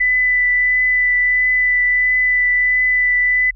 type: tone with vibrato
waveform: sine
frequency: 1993 Hz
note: B6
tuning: 15 cents sharp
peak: -12 dBFS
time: 0-3.51 s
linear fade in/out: 10 ms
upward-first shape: triangle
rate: 1.5 Hz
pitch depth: 12 cents each way
effects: added 42 Hz sine -35 dBFS peak until 3.55 s